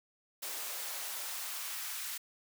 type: noise with high-pass filter sweep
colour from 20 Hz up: white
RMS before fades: -40 dBFS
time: 0.42-2.18 s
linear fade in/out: 10 ms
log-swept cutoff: 440 to 1400 Hz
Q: 1
effects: none